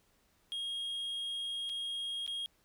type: tone with dropouts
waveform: triangle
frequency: 3261 Hz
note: G#7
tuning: 32 cents flat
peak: -34 dBFS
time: 0.52-2.46 s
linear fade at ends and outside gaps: 0 ms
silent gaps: 1.693-1.697 / 2.264-2.277 s
effects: pink hiss -71 dBFS RMS until 2.64 s